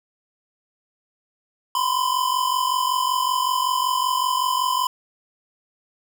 square tone pair together, 994 / 1039.3 Hz, B5 / C6, +11 / -12 cents, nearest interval minor second, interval 77 cents, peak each -23 dBFS, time 1.75-4.87 s, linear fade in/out 2 ms, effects none

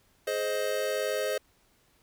square chord, Ab major, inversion none, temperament equal with one note detuned, 421.8 / 523.3 / 622.3 Hz, Ab4 / C5 / Eb5, +27 / 0 / 0 cents, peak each -34 / -32 / -33 dBFS, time 0.27-1.38 s, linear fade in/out 5 ms, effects pink hiss -66 dBFS RMS until 2.02 s

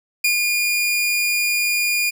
sawtooth tone with ADSR envelope, 2427 Hz, D#7, 44 cents flat, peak -11 dBFS, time 0.24-2.11 s, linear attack 6 ms, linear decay 110 ms, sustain -3 dB, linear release 21 ms, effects none

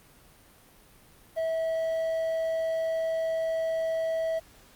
triangle tone with quantisation, 650 Hz, E5, 24 cents flat, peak -24 dBFS, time 1.36-4.4 s, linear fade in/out 20 ms, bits 9, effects pink hiss -56 dBFS RMS until 4.75 s + Opus 32 kbps

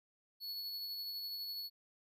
square tone with tremolo, 4400 Hz, C#8, 14 cents flat, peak -40 dBFS, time 0.4-1.7 s, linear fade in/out 50 ms, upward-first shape sine, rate 12 Hz, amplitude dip 25%, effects none

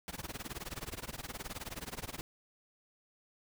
pink noise with tremolo, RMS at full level -40 dBFS, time 0.08-2.21 s, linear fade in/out 0 ms, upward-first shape sine, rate 19 Hz, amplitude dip 95%, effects none

